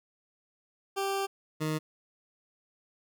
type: tone pair in turn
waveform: 20% pulse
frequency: 392 / 155.57 Hz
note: G4 / D#3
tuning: 0 / 0 cents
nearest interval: octave + major third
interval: 1600 cents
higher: first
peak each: -24 dBFS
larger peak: neither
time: 0.96-1.27 / 1.6-1.79 s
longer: first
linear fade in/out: 20 ms
effects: none